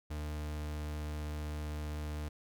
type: tone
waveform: 40% pulse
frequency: 75.4 Hz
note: D2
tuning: 46 cents sharp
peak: -36 dBFS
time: 0.1-2.29 s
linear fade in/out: 10 ms
effects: none